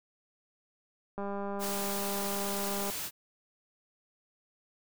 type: click train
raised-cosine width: 1 ms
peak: -24 dBFS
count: 345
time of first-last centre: 1.18-2.9 s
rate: 200 Hz
type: noise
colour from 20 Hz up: white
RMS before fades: -37 dBFS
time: 1.59-3.11 s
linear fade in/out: 50 ms
effects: none